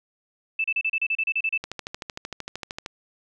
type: tone bursts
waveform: sine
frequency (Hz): 2637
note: E7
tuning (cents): 0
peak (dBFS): -21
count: 12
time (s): 0.59-1.577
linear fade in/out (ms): 5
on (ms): 52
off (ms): 33
type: click train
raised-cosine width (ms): 0.2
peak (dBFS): -15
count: 17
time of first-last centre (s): 1.64-2.861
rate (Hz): 13.1
effects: none